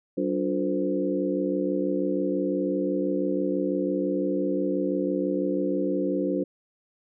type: tone cluster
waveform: sine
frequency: 190.8 / 290 / 355.9 / 447.5 / 514 Hz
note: G3 / D4 / F4 / A4 / C5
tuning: -47 / -22 / +33 / +29 / -31 cents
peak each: -31 / -27 / -29 / -35 / -30 dBFS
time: 0.17-6.44 s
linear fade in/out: 10 ms
effects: none